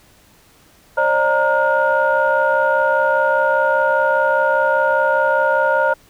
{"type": "tone cluster", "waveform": "sine", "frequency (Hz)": [538, 603, 928, 1427], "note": ["C5", "D5", "A#5", "F6"], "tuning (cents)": [48, 46, -8, 37], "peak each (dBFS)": -18, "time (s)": [0.97, 5.94], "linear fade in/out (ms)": 10, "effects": ["tanh soft clip ceiling -4 dBFS", "pink hiss -51 dBFS RMS until 6.09 s"]}